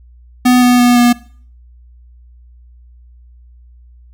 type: tone with pitch steps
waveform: square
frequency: 249 / 246.4 / 243.9 / 241.4 Hz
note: B3 / B3 / B3 / B3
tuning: +14 / -4 / -21 / -39 cents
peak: -7 dBFS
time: 0.45-1.13 s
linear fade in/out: 10 ms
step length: 170 ms
effects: noise-tail reverb RT60 0.5 s tail -20 dB re dry + added 60 Hz sine -39 dBFS peak until 4.13 s